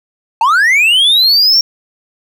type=linear sweep; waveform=triangle; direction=up; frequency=849 to 5588 Hz; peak=-5 dBFS; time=0.41-1.61 s; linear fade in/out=2 ms; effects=none